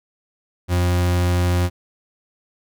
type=tone; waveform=40% pulse; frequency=88.7 Hz; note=F2; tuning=27 cents sharp; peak=-15 dBFS; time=0.68-1.7 s; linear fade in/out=50 ms; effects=none